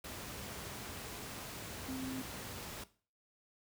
sine tone in noise, 261.6 Hz, C4, in tune, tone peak -39 dBFS, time 1.88-2.22 s, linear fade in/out 5 ms, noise pink, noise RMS -45 dBFS, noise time 0.04-2.84 s, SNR +3 dB, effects noise-tail reverb RT60 0.4 s tail -17 dB re dry + high-pass 60 Hz 12 dB/octave

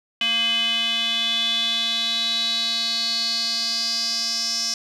square tone with band-pass filter sweep, 230.5 Hz, A#3, 19 cents flat, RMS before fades -23 dBFS, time 0.21-4.74 s, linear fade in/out 2 ms, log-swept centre 2900 to 5400 Hz, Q 8.1, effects none

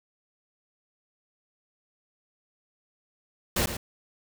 pink noise with echo, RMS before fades -25 dBFS, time 3.56-3.66 s, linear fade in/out 5 ms, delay 110 ms, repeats 1, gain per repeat -9 dB, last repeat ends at 3.77 s, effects none

